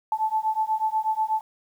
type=beating tone pair; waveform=sine; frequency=869 / 877.2 Hz; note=A5 / A5; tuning=-22 / -6 cents; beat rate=8.2 Hz; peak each=-25 dBFS; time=0.12-1.41 s; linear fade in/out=2 ms; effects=9-bit